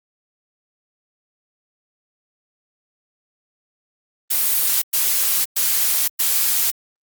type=noise bursts; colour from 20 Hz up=blue; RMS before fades=-18 dBFS; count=4; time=4.3-6.71 s; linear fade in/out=10 ms; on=520 ms; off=110 ms; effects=Opus 32 kbps